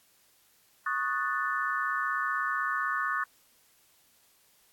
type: chord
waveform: sine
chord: D# half-diminished seventh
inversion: third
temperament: equal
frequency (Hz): 1108.7 / 1244.5 / 1480 / 1760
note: C#6 / D#6 / F#6 / A6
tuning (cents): 0 / 0 / 0 / 0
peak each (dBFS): -33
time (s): 0.86-3.24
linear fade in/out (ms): 5
effects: white hiss -64 dBFS RMS until 4.72 s + AAC 64 kbps